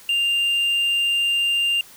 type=tone; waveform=triangle; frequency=2794 Hz; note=F7; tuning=in tune; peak=-16 dBFS; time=0.09-1.81 s; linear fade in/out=2 ms; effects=white hiss -46 dBFS RMS until 1.96 s

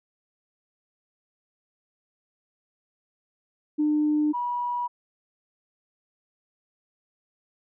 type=tone pair in turn; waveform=sine; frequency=301 / 970.6 Hz; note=D4 / B5; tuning=+43 / -30 cents; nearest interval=octave + minor sixth; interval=2027 cents; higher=second; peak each=-19 / -25 dBFS; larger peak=first; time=3.78-4.33 / 4.33-4.88 s; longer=neither; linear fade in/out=20 ms; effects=tanh soft clip ceiling -15 dBFS

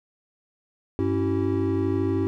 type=tone cluster; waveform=triangle; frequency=98.1 / 275.1 / 329.7 / 382.2 Hz; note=G2 / C#4 / E4 / G4; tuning=+2 / -13 / 0 / -44 cents; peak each=-25 dBFS; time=0.99-2.27 s; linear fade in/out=0 ms; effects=none

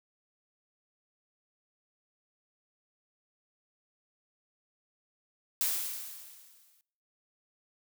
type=noise with exponential decay; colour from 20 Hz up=blue; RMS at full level=-28 dBFS; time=5.61-6.81 s; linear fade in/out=0 ms; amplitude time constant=260 ms; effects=noise-tail reverb RT60 0.7 s tail -23 dB re dry

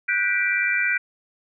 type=chord; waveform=sine; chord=G major seventh; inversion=third; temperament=just; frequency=1470 / 1568 / 1960 / 2352 Hz; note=F#6 / G6 / B6 / D7; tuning=-12 / 0 / -14 / +2 cents; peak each=-25 / -27 / -25 / -23 dBFS; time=0.08-0.98 s; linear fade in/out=10 ms; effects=none

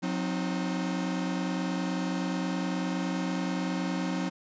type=chord; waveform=45% pulse; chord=C diminished; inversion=second; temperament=equal with one note detuned; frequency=181.5 / 261.6 / 311.1 Hz; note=Gb3 / C4 / Eb4; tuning=-33 / 0 / 0 cents; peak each=-31 / -34 / -35 dBFS; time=0.02-4.3 s; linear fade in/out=20 ms; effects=resampled to 16000 Hz

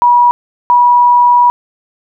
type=tone pair in turn; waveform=sine; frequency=967 / 970.7 Hz; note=B5 / B5; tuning=-37 / -30 cents; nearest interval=unison; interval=7 cents; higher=second; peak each=-4 dBFS; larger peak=neither; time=0.02-0.31 / 0.7-1.5 s; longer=second; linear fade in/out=0 ms; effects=none

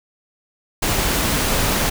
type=noise; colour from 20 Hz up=pink; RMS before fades=-19 dBFS; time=0.82-1.9 s; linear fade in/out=10 ms; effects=none

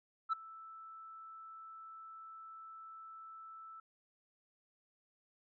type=tone with ADSR envelope; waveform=sine; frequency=1318.5 Hz; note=E6; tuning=in tune; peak=-27 dBFS; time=0.29-3.8 s; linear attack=36 ms; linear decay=11 ms; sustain=-22 dB; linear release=4 ms; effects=tanh soft clip ceiling -28 dBFS

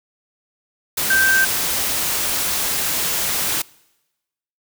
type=tone in noise; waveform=sine; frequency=1563 Hz; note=G6; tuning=6 cents flat; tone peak=-13 dBFS; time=1.1-1.45 s; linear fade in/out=5 ms; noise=white; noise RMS=-21 dBFS; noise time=0.97-3.62 s; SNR=+5 dB; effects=noise-tail reverb RT60 1.0 s tail -24 dB re dry

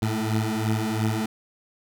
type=beating tone pair; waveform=20% pulse; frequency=108 / 110.9 Hz; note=A2 / A2; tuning=-32 / +14 cents; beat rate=2.9 Hz; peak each=-21 dBFS; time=0.02-1.26 s; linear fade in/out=5 ms; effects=none

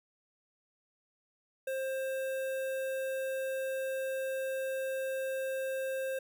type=tone with notch filter; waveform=square; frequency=530 Hz; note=C5; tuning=22 cents sharp; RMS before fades=-35 dBFS; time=1.67-6.19 s; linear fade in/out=5 ms; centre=5000 Hz; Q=0.89; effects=none

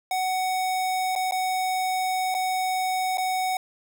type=tone with dropouts; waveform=square; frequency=746 Hz; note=F#5; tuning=14 cents sharp; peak=-24 dBFS; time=0.11-3.57 s; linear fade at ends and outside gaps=2 ms; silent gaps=1.153-1.16 / 1.311-1.321 / 2.343-2.348 / 3.173-3.181 s; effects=none

